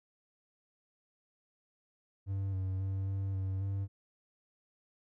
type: tone with pitch steps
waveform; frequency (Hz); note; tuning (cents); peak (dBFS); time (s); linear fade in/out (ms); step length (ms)
triangle; 97.5 / 94.4 / 96.4 / 97.3 / 95.4 / 98.1; G2 / F#2 / G2 / G2 / G2 / G2; -9 / +35 / -28 / -12 / -47 / +2; -30; 2.26-3.88; 50; 270
effects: none